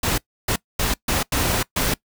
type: noise bursts at uneven times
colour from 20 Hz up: pink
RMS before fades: -21 dBFS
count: 6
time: 0.03-0.18 / 0.48-0.56 / 0.79-0.94 / 1.08-1.23 / 1.32-1.63 / 1.76-1.94 s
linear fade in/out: 5 ms
effects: noise-tail reverb RT60 0.1 s tail -22 dB re dry